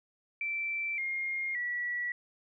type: tone with pitch steps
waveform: sine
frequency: 2336 / 2130 / 1941.8 Hz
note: D7 / C7 / B6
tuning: -10 / +30 / -30 cents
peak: -31 dBFS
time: 0.41-2.12 s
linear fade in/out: 2 ms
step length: 570 ms
effects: none